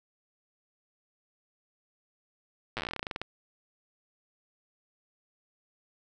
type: slowing click train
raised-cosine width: 0.3 ms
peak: -17 dBFS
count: 19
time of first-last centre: 2.77-3.216 s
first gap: 8 ms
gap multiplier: 1.12
effects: none